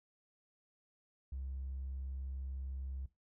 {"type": "tone", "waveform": "triangle", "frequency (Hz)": 66.5, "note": "C2", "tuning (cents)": 29, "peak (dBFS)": -36, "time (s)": [1.32, 3.06], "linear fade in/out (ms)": 5, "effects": ["noise-tail reverb RT60 0.2 s tail -20 dB re dry", "tanh soft clip ceiling -36 dBFS"]}